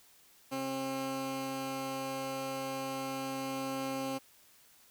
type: tone pair together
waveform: 15% pulse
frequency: 134.1 / 267.9 Hz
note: C3 / C4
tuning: +43 / +41 cents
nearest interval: octave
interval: 1198 cents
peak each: -39 / -29 dBFS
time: 0.51-4.19 s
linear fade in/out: 20 ms
effects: white hiss -62 dBFS RMS until 4.9 s